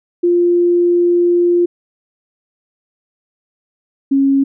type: tone pair in turn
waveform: sine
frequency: 349.2 / 273.9 Hz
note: F4 / C#4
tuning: 0 / -21 cents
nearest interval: major third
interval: 421 cents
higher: first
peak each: -9 dBFS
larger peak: neither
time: 0.23-1.66 / 4.11-4.44 s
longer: first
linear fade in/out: 10 ms
effects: none